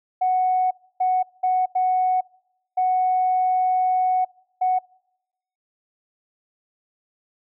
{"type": "tone bursts at uneven times", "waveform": "sine", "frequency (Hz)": 740, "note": "F#5", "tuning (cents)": 0, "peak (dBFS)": -16, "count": 6, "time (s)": [[0.21, 0.71], [1, 1.23], [1.43, 1.66], [1.75, 2.21], [2.77, 4.25], [4.61, 4.79]], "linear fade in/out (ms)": 10, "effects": ["noise-tail reverb RT60 0.9 s tail -26 dB re dry", "tanh soft clip ceiling -12 dBFS"]}